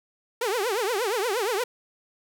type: tone with vibrato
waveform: sawtooth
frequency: 437.9 Hz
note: A4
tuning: 8 cents flat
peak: -20 dBFS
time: 0.41-1.64 s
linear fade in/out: 5 ms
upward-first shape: triangle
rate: 8.5 Hz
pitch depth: 300 cents each way
effects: none